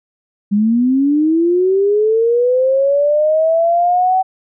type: linear sweep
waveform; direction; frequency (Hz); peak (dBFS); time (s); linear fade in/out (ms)
sine; up; 199 to 760; -10; 0.51-4.23; 20
effects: none